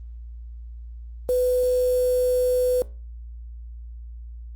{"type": "tone with quantisation", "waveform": "sine", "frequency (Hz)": 500, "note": "B4", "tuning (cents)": 21, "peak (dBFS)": -18, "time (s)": [1.29, 2.82], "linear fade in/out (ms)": 0, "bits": 6, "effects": ["added 58 Hz sine -35 dBFS peak until 4.55 s", "Opus 24 kbps"]}